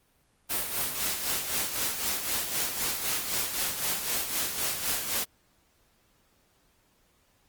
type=noise with tremolo; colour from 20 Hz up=white; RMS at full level=-28 dBFS; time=0.49-5.25 s; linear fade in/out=20 ms; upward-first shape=sine; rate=3.9 Hz; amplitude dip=55%; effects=pink hiss -67 dBFS RMS until 7.48 s + Opus 32 kbps